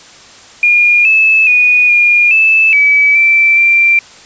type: tone with pitch steps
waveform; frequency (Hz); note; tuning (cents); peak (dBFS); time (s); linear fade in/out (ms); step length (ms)
sine; 2423 / 2611 / 2467 / 2421 / 2626 / 2289 / 2335 / 2359; D#7 / E7 / D#7 / D#7 / E7 / D7 / D7 / D7; -47 / -17 / -15 / -48 / -7 / -45 / -11 / +7; -5; 0.63-3.99; 2; 420
effects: white hiss -37 dBFS RMS until 4.25 s + resampled to 16000 Hz